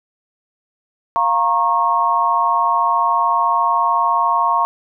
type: chord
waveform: sine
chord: Bb minor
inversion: second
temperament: equal with one note detuned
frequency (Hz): 698.5 / 932.3 / 1092.2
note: F5 / Bb5 / Db6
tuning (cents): 0 / 0 / -26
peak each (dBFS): -21 / -17 / -16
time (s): 1.16-4.65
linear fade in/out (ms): 0
effects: none